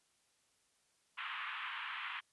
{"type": "band-pass noise", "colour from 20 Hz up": "pink", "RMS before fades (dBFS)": -43, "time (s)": [1.17, 2.21], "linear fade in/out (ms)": 20, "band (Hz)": [1000, 3200], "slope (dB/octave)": 48, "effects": ["white hiss -75 dBFS RMS until 2.32 s", "resampled to 24000 Hz"]}